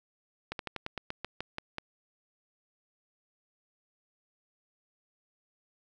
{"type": "slowing click train", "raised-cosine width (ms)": 0.3, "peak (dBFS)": -19, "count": 11, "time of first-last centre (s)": [0.52, 1.784], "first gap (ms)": 72, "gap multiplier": 1.12, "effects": []}